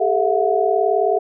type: tone cluster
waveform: sine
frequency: 396.8 / 436 / 665 / 724 Hz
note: G4 / A4 / E5 / F#5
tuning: +21 / -16 / +15 / -38 cents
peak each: -20 dBFS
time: 0-1.19 s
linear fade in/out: 10 ms
effects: none